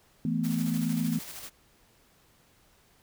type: chord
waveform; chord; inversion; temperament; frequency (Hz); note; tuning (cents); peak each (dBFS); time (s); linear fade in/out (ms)
sine; E suspended fourth; none; just; 164.81 / 219.8 / 247.2; E3 / A3 / B3; 0 / -2 / +2; -30; 0.25-1.19; 2
type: noise with tremolo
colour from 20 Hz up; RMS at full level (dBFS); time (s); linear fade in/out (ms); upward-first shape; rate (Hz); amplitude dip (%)
white; -41; 0.43-1.5; 20; square; 13; 35
effects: pink hiss -63 dBFS RMS until 3.02 s